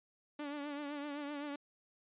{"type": "tone with vibrato", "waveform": "sawtooth", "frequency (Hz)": 290, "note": "D4", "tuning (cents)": -22, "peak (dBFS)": -36, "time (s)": [0.39, 1.56], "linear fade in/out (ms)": 5, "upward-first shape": "triangle", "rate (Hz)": 7.8, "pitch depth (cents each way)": 62, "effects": ["resampled to 8000 Hz"]}